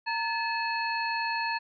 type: harmonic tone with a mistuned harmonic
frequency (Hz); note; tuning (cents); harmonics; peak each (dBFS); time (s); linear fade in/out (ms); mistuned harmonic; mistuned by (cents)
863; A5; -34; 1 / 2 / 3 / 5; -30 / -33 / -35 / -37; 0.06-1.59; 20; 1; +110
effects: none